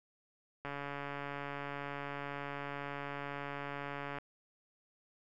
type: click train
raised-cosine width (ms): 0.5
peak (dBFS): -26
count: 503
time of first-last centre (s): 0.65-4.185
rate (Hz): 142
effects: none